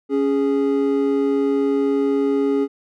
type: tone pair together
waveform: triangle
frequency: 278 / 414.1 Hz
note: C#4 / G#4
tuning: +5 / -5 cents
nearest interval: perfect fifth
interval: 690 cents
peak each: -17 dBFS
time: 0.09-2.68 s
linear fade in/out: 50 ms
effects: none